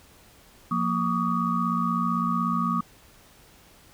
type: tone cluster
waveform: sine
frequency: 175.9 / 233.4 / 1138 / 1234 Hz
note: F3 / A#3 / C#6 / D#6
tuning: +13 / +2 / +45 / -15 cents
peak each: -28 dBFS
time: 0.71-2.81 s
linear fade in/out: 5 ms
effects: pink hiss -54 dBFS RMS until 3.93 s